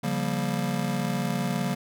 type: chord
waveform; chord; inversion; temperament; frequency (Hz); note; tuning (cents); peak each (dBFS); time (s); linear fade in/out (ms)
square; G half-diminished seventh; second; just; 141.12 / 176.4 / 196 / 235.2; Db3 / F3 / G3 / Bb3; +31 / +18 / 0 / +16; -32; 0.03-1.75; 10
effects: none